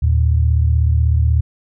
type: tone pair together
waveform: sine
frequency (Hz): 77.78 / 114.07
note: D#2 / A#2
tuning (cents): 0 / -37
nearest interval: perfect fifth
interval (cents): 663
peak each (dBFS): -12 / -17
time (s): 0.02-1.41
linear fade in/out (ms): 10
effects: none